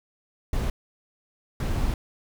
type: noise bursts at uneven times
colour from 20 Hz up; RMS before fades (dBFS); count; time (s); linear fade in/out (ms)
brown; -25; 2; 0.53-0.7 / 1.6-1.94; 2
effects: none

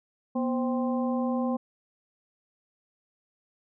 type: harmonic tone with a mistuned harmonic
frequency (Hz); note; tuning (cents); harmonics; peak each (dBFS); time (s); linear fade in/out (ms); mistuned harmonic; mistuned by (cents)
261.6; C4; 0; 1 / 2 / 3 / 4; -26 / -32 / -36 / -38; 0.35-1.57; 10; 1; -130
effects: none

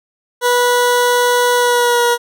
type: tone with pitch glide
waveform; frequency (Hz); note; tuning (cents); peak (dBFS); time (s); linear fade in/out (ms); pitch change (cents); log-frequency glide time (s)
20% pulse; 489.1 to 478.8; B4 to A#4; -17 to +46; -6; 0.41-2.18; 50; -37; 1.56-2.03
effects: none

